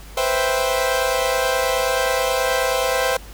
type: chord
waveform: sawtooth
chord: C major seventh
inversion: third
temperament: equal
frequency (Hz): 493.9 / 523.3 / 659.3 / 784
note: B4 / C5 / E5 / G5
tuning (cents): 0 / 0 / 0 / 0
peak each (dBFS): -21 / -17 / -21 / -22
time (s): 0.17-3.17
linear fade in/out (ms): 5
effects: added 50 Hz sine -37 dBFS peak until 3.33 s + pink hiss -43 dBFS RMS until 3.33 s